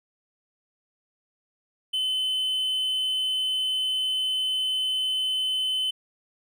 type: tone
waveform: triangle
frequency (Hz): 3043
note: F#7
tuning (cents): +48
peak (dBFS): -22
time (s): 1.93-5.91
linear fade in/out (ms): 10
effects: none